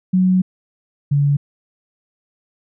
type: tone pair in turn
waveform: sine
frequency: 185 / 142.79 Hz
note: F#3 / D3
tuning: 0 / -48 cents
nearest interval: major third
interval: 448 cents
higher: first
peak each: -11 / -12 dBFS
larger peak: first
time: 0.13-0.42 / 1.11-1.37 s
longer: first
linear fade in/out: 10 ms
effects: none